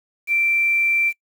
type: tone with quantisation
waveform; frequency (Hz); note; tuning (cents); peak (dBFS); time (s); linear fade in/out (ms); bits
sine; 2349; D7; 0; -16; 0.27-1.13; 50; 7
effects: noise-tail reverb RT60 0.1 s tail -25 dB re dry